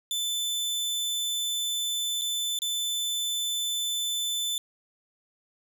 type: tone with dropouts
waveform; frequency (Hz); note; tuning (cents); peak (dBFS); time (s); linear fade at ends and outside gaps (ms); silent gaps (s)
sawtooth; 3520; A7; 0; -24; 0.11-4.58; 1; 2.213-2.218 / 2.589-2.619
effects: none